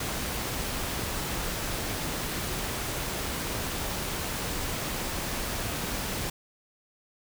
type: noise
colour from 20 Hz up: pink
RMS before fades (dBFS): -32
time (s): 0-6.3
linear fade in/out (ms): 5
effects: none